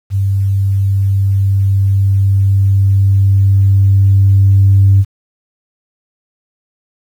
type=tone with level ramp; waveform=sine; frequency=98 Hz; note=G2; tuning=in tune; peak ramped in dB=-10 to -3 dBFS; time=0.1-5.05 s; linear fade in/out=50 ms; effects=tanh soft clip ceiling 0 dBFS + 7-bit